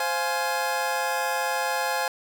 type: chord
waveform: 25% pulse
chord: F minor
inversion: second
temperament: just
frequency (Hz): 523.8 / 698.5 / 838.1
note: C5 / F5 / Ab5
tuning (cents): +2 / 0 / +16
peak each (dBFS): -26 / -27 / -23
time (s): 0-2.08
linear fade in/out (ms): 2
effects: none